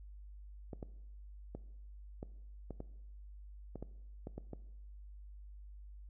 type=clicks; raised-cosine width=2 ms; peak=-30 dBFS; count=11; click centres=0.732 / 0.828 / 1.55 / 2.229 / 2.707 / 2.804 / 3.757 / 3.826 / 4.271 / 4.38 / 4.533 s; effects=noise-tail reverb RT60 0.9 s tail -18 dB re dry + added 50 Hz sine -49 dBFS peak until 6.09 s